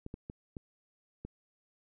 clicks, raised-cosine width 3 ms, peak -28 dBFS, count 5, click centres 0.064 / 0.141 / 0.299 / 0.568 / 1.25 s, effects none

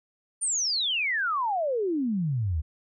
sine exponential sweep, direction down, 9380 to 71.4 Hz, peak -24 dBFS, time 0.41-2.62 s, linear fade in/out 20 ms, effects none

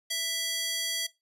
square tone with high-pass filter, 660 Hz, E5, 2 cents sharp, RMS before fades -31 dBFS, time 0.1-1.07 s, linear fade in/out 10 ms, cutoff 3400 Hz, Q 1.3, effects noise-tail reverb RT60 0.2 s tail -18 dB re dry + resampled to 32000 Hz

